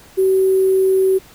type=tone with sample-and-hold; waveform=sine; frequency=380.6 Hz; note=F#4; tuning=49 cents sharp; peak=-11 dBFS; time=0.17-1.19 s; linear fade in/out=20 ms; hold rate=11025 Hz; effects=pink hiss -45 dBFS RMS until 1.34 s